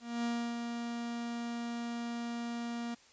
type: tone with ADSR envelope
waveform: 45% pulse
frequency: 235.7 Hz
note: A#3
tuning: 19 cents sharp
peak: -31 dBFS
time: 0-2.95 s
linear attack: 240 ms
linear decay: 310 ms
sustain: -5 dB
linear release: 12 ms
effects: white hiss -61 dBFS RMS until 3.12 s + resampled to 16000 Hz